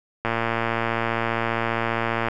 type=click train; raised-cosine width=0.5 ms; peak=-8 dBFS; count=235; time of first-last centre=0.25-2.285 s; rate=115 Hz; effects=none